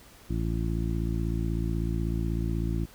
harmonic tone, 56.2 Hz, A1, 37 cents sharp, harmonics 1 / 2 / 3 / 4 / 5 / 6, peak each -29 / -32 / -33 / -38 / -38 / -37 dBFS, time 0.29-2.86 s, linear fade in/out 20 ms, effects pink hiss -53 dBFS RMS until 2.94 s

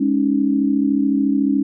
sine chord, Ab suspended fourth, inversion none, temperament equal, 207.7 / 277.2 / 311.1 Hz, Ab3 / Db4 / Eb4, 0 / 0 / 0 cents, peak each -21 / -16 / -22 dBFS, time 0-1.63 s, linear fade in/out 10 ms, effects none

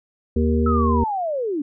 harmonic tone, 78.3 Hz, D#2, 11 cents sharp, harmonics 1 / 3 / 5 / 6, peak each -19 / -20 / -25 / -26 dBFS, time 0.36-1.04 s, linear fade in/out 5 ms
sine linear sweep, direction down, 1318 to 270.3 Hz, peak -21 dBFS, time 0.66-1.62 s, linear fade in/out 5 ms
effects none

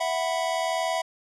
square chord, E suspended second, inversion none, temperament equal, 659.3 / 740 / 987.8 Hz, E5 / F#5 / B5, 0 / 0 / 0 cents, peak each -28 / -30 / -32 dBFS, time 0-1.02 s, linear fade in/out 10 ms, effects low-pass 9000 Hz 12 dB/octave

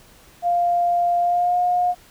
sine tone with pitch glide, 698.5 to 715.2 Hz, F5 to F5, 0 to +41 cents, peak -16 dBFS, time 0.42-1.95 s, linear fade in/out 50 ms, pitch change +41 cents, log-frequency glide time 1.2-1.59 s, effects pink hiss -50 dBFS RMS until 2.1 s

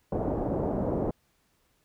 white low-pass noise, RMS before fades -29 dBFS, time 0.12-1.11 s, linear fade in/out 5 ms, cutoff 630 Hz, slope 24 dB/octave, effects pink hiss -70 dBFS RMS until 1.84 s

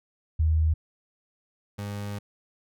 sine / 30% pulse tone pair in turn, 79 / 102.16 Hz, D#2 / G#2, +27 / -28 cents, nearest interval major third, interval 445 cents, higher second, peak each -19 / -29 dBFS, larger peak first, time 0.39-0.74 / 1.78-2.19 s, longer second, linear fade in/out 10 ms, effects none

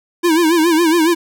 square tone with vibrato, 329.6 Hz, E4, in tune, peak -11 dBFS, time 0.23-1.15 s, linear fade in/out 20 ms, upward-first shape sine, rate 7.2 Hz, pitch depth 110 cents each way, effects none

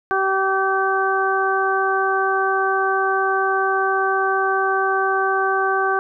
harmonic tone, 385.1 Hz, G4, 31 cents flat, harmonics 1 / 2 / 3 / 4, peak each -22 / -22 / -22 / -22 dBFS, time 0.11-5.99 s, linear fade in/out 0 ms, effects none

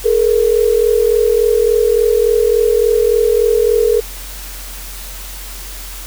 sine tone pair together, 426.6 / 470.1 Hz, G#4 / A#4, +46 / +15 cents, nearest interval major second, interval 169 cents, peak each -12 dBFS, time 0.04-4.01 s, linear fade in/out 20 ms, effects added 45 Hz sine -29 dBFS peak until 6.06 s + white hiss -31 dBFS RMS until 6.06 s

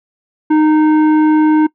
sine tone with tanh clipping, 308.5 Hz, D#4, 15 cents flat, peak -9 dBFS, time 0.5-1.67 s, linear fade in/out 10 ms, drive 13 dB, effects noise-tail reverb RT60 0.1 s tail -22 dB re dry + low-pass 2000 Hz 12 dB/octave

